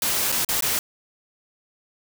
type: noise with dropouts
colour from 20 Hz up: white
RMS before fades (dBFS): -23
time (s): 0.02-0.79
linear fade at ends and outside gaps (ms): 2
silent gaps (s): 0.319-0.323 / 0.448-0.488 / 0.608-0.623
effects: none